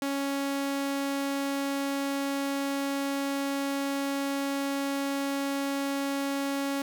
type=tone; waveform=sawtooth; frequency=277.6 Hz; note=C#4; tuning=3 cents sharp; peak=-24 dBFS; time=0.02-6.82 s; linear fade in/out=2 ms; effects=none